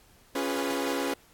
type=chord; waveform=sawtooth; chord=C# dominant seventh; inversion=none; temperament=equal with one note detuned; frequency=277.2 / 349.2 / 410.8 / 493.9 Hz; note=C#4 / E#4 / G#4 / B4; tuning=0 / 0 / -19 / 0 cents; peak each=-27 / -31 / -31 / -30 dBFS; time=0.35-1.14 s; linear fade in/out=5 ms; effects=pink hiss -59 dBFS RMS until 1.33 s + AAC 64 kbps